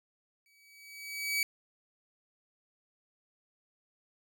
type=tone with exponential growth; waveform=sawtooth; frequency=2280 Hz; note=C#7; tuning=48 cents sharp; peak=-23 dBFS; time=0.46-1.43 s; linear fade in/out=1 ms; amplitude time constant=210 ms; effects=none